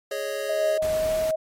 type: chord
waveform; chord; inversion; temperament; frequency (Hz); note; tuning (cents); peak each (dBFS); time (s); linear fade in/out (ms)
square; Ab suspended fourth; none; just; 415.3 / 553.7 / 623; Ab4 / Db5 / Eb5; 0 / -2 / +2; -34 / -30 / -34; 0.11-0.78; 5
type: tone with pitch glide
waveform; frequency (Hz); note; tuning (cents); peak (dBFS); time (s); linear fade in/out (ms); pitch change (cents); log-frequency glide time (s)
sine; 627 to 633.6; D#5 to D#5; +13 to +31; -21; 0.49-1.36; 10; +18; 0.91-1.19
type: noise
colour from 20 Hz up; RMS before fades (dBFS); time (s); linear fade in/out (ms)
pink; -35; 0.82-1.31; 2
effects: MP3 64 kbps